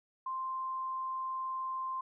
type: tone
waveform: sine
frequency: 1046.5 Hz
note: C6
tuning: in tune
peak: -34 dBFS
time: 0.26-2.01 s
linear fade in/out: 5 ms
effects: none